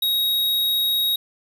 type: tone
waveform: square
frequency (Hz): 3787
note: A#7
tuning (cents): +27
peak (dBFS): -19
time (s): 0.02-1.16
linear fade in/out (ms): 5
effects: 10-bit